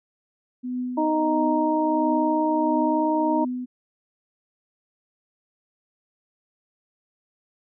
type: tone with tremolo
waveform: sine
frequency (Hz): 250.1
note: B3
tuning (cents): +22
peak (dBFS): -24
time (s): 0.63-3.66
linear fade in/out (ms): 20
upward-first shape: triangle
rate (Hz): 1.5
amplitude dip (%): 80
type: harmonic tone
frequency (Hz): 311.1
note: D#4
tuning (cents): 0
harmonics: 1 / 2 / 3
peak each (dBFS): -22 / -26 / -24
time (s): 0.97-3.45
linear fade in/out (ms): 10
effects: none